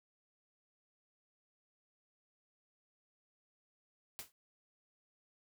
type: noise with exponential decay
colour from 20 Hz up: white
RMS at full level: -41 dBFS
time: 4.19-4.32 s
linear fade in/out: 0 ms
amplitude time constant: 28 ms
effects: none